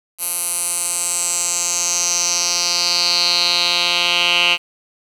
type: tone with band-pass filter sweep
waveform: 10% pulse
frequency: 174.61 Hz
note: F3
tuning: in tune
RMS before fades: -18 dBFS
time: 0.18-4.58 s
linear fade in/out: 50 ms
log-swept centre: 11000 to 2900 Hz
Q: 4.5
effects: 7-bit